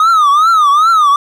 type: tone with vibrato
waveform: triangle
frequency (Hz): 1238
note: D#6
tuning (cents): -9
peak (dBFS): -4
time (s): 0-1.16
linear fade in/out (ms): 2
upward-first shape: triangle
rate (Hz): 2.5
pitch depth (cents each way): 190
effects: none